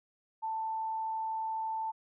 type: tone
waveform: sine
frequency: 886 Hz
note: A5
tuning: 12 cents sharp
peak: -32 dBFS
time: 0.42-1.92 s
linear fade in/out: 20 ms
effects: none